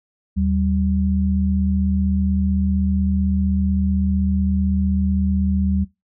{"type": "tone pair together", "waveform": "sine", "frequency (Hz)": [77.78, 193.57], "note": ["D#2", "G3"], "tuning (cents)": [0, -22], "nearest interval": "octave + major third", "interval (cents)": 1578, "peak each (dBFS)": -19, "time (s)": [0.36, 5.85], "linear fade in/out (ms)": 20, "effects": ["noise-tail reverb RT60 0.2 s tail -20 dB re dry"]}